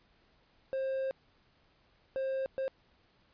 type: tone bursts at uneven times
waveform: triangle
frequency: 532 Hz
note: C5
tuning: 29 cents sharp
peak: -29 dBFS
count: 3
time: 0.73-1.11 / 2.16-2.46 / 2.58-2.68 s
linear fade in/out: 0 ms
effects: pink hiss -68 dBFS RMS until 3.33 s + resampled to 11025 Hz